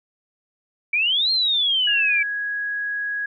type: exponential two-way sweep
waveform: sine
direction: up then down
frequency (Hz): 2289 to 4246 to 2289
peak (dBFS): -17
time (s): 0.93-2.23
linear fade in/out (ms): 5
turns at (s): 1.31
type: tone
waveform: sine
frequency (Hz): 1661.2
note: G#6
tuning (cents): 0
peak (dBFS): -23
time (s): 1.87-3.26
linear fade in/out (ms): 5
effects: none